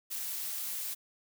blue noise, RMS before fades -37 dBFS, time 0.1-0.95 s, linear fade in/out 20 ms, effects none

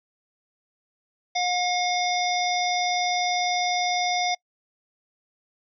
harmonic tone, 718 Hz, F5, 48 cents sharp, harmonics 1 / 3 / 5 / 7 / 8, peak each -24 / -29 / -31 / -32 / -33 dBFS, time 1.35-4.35 s, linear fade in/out 10 ms, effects noise-tail reverb RT60 0.1 s tail -26 dB re dry

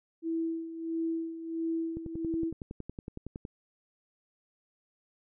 sine tone with tremolo, 328.1 Hz, E4, 8 cents flat, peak -28 dBFS, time 0.22-2.53 s, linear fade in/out 50 ms, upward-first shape sine, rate 1.5 Hz, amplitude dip 70%
click train, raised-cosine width 3 ms, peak -26 dBFS, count 17, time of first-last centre 1.97-3.451 s, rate 10.8 Hz
effects none

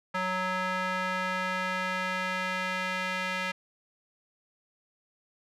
square tone with band-pass filter sweep, 185 Hz, F#3, in tune, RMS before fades -31 dBFS, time 0.14-3.52 s, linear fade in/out 10 ms, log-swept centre 1400 to 2100 Hz, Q 1.5, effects none

